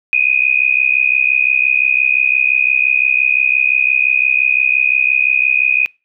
sine tone with amplitude modulation, 2489 Hz, D#7, in tune, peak -6 dBFS, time 0.13-5.86 s, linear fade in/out 0 ms, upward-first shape sine, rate 65.8 Hz, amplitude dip 95%, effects noise-tail reverb RT60 0.3 s tail -26 dB re dry

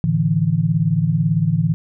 sine chord, A suspended fourth, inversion none, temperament equal, 110 / 146.83 / 164.81 Hz, A2 / D3 / E3, 0 / 0 / 0 cents, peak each -22 / -19 / -17 dBFS, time 0.04-1.74 s, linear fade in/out 0 ms, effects none

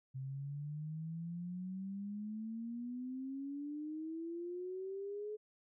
sine exponential sweep, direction up, 130.81 to 428.6 Hz, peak -40 dBFS, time 0.14-5.37 s, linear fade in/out 20 ms, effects none

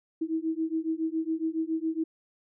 sine beating tone pair, 318.4 / 325.6 Hz, D#4 / E4, +40 / -21 cents, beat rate 7.2 Hz, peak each -30 dBFS, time 0.21-2.04 s, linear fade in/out 10 ms, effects none

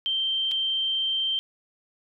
sine tone with dropouts, 3136 Hz, G7, in tune, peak -23 dBFS, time 0.06-1.39 s, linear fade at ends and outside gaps 0 ms, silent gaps 0.513-0.517 s, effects none

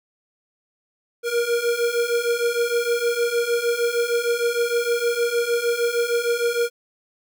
square beating tone pair, 469.2 / 475.7 Hz, A#4 / A#4, +11 / +35 cents, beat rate 6.5 Hz, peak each -25 / -22 dBFS, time 1.23-6.7 s, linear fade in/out 50 ms, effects none

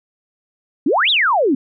sine exponential two-way sweep, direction up then down, 244.3 to 3951 to 244.3 Hz, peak -12 dBFS, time 0.86-1.55 s, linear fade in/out 5 ms, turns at 1.1 s, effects none

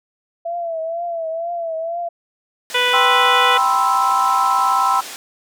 sine tone with vibrato, 668 Hz, E5, 23 cents sharp, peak -21 dBFS, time 0.45-2.09 s, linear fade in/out 10 ms, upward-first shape triangle, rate 2.1 Hz, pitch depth 78 cents each way
white band-pass noise, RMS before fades -33 dBFS, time 2.7-5.16 s, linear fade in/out 0 ms, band 280 to 7800 Hz, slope 12 dB/octave
harmonic tone, 493.9 Hz, B4, in tune, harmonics 1 / 2 / 3 / 4 / 5 / 6 / 7, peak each -22 / -22 / -22 / -22 / -22 / -22 / -22 dBFS, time 2.74-3.58 s, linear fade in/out 10 ms
sine chord, C major seventh, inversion second, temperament equal, 784 / 987.8 / 1046.5 / 1318.5 Hz, G5 / B5 / C6 / E6, 0 / 0 / 0 / 0 cents, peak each -20 / -19 / -19 / -18 dBFS, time 2.93-5.01 s, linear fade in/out 10 ms
effects none

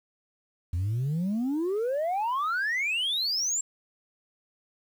sine exponential sweep, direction up, 82.41 to 7600 Hz, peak -23 dBFS, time 0.73-3.61 s, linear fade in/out 5 ms, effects tanh soft clip ceiling -24 dBFS + 9-bit

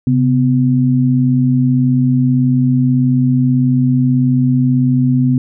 sine tone pair together, 133.3 / 251.6 Hz, C3 / B3, +33 / +32 cents, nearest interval major seventh, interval 1099 cents, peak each -12 dBFS, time 0.07-5.38 s, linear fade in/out 2 ms, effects none

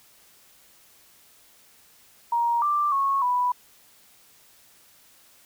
sine tone with pitch steps, 941 / 1179 / 1099 / 987 Hz, A#5 / D6 / C#6 / B5, +16 / +6 / -15 / -1 cents, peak -20 dBFS, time 2.32-3.52 s, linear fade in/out 5 ms, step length 300 ms, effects white hiss -56 dBFS RMS until 5.45 s

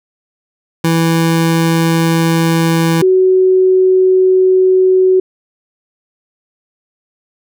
25% pulse / sine tone pair in turn, 164.81 / 373.5 Hz, E3 / F#4, 0 / +16 cents, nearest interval octave + major second, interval 1416 cents, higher second, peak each -6 dBFS, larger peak neither, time 0.84-3.02 / 3.02-5.2 s, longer neither, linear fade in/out 5 ms, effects none

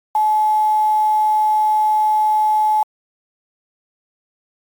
sine tone with quantisation, 857 Hz, A5, 46 cents flat, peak -12 dBFS, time 0.15-2.83 s, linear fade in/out 2 ms, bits 6, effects MP3 96 kbps

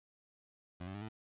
20% pulse tone with pitch steps, 89.1 / 95.5 / 102.35 / 109.69 Hz, F2 / G2 / G#2 / A2, +35 / -45 / -25 / -5 cents, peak -37 dBFS, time 0.8-1.088 s, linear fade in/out 10 ms, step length 72 ms, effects resampled to 8000 Hz + 11-bit

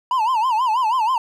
triangle tone with vibrato, 948 Hz, A#5, 29 cents sharp, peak -14 dBFS, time 0.11-1.18 s, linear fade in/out 2 ms, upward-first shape sine, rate 6.2 Hz, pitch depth 180 cents each way, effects none

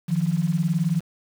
sine beating tone pair, 156.1 / 175.1 Hz, D#3 / F3, +6 / +5 cents, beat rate 19 Hz, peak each -23 / -22 dBFS, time 0.08-1.01 s, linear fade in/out 20 ms, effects 7-bit

